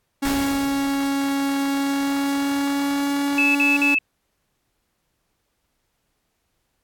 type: tone with pitch glide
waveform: 45% pulse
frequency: 277.2 to 284.5 Hz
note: C#4 to C#4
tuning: 0 to +45 cents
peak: -20 dBFS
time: 0.22-3.95 s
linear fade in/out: 10 ms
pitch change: +45 cents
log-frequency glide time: 1.68-3.81 s
type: noise with exponential decay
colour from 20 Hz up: pink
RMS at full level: -27 dBFS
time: 0.25-1.86 s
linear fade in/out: 0 ms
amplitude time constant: 350 ms
type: tone bursts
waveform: sine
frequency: 2615 Hz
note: E7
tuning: 15 cents flat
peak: -16 dBFS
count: 3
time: 3.38-3.986 s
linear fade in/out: 2 ms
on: 170 ms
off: 48 ms
effects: pink hiss -72 dBFS RMS until 6.83 s + AAC 64 kbps